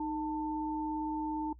sine tone pair together, 309.5 / 891.2 Hz, D#4 / A5, -9 / +22 cents, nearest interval octave + tritone, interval 1831 cents, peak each -34 / -36 dBFS, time 0-1.53 s, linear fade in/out 5 ms, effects noise-tail reverb RT60 0.1 s tail -21 dB re dry + added 60 Hz sine -51 dBFS peak until 1.59 s

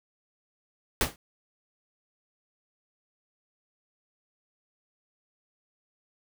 pink noise with exponential decay, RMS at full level -20 dBFS, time 1.01-1.16 s, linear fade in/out 1 ms, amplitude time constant 32 ms, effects none

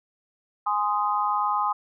sine chord, Ab major, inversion none, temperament just, 830.6 / 1038.3 / 1245.9 Hz, Ab5 / C6 / Eb6, 0 / -14 / +2 cents, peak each -26 dBFS, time 0.66-1.73 s, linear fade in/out 10 ms, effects none

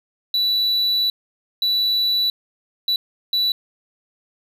triangle tone bursts at uneven times, 3951 Hz, B7, in tune, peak -15 dBFS, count 4, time 0.34-1.1 / 1.62-2.3 / 2.88-2.96 / 3.33-3.52 s, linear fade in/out 2 ms, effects none

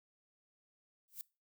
violet noise with exponential growth, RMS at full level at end -40 dBFS, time 1.08-1.21 s, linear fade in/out 0 ms, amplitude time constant 28 ms, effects noise-tail reverb RT60 0.3 s tail -23 dB re dry

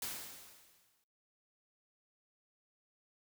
white noise with exponential decay, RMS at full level -39 dBFS, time 0.02-1.04 s, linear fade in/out 2 ms, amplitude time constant 220 ms, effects noise-tail reverb RT60 0.6 s tail -25 dB re dry

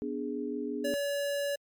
sine chord, G# diminished, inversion first, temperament equal with one note detuned, 247.9 / 293.7 / 415.3 Hz, B3 / D4 / G#4, +7 / 0 / 0 cents, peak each -36 dBFS, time 0.02-0.94 s, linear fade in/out 0 ms
square tone, 569 Hz, C#5, 45 cents sharp, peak -30 dBFS, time 0.84-1.56 s, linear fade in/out 10 ms
effects MP3 96 kbps

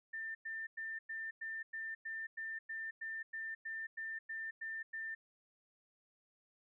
sine tone bursts, 1792 Hz, A6, 31 cents sharp, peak -40 dBFS, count 16, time 0.13-5.15 s, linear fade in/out 10 ms, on 220 ms, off 100 ms, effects none

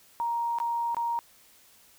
sine tone with dropouts, 937 Hz, A#5, 9 cents sharp, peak -26 dBFS, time 0.2-1.19 s, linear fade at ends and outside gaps 0 ms, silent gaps 0.586-0.601 / 0.946-0.968 s, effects white hiss -58 dBFS RMS until 1.98 s

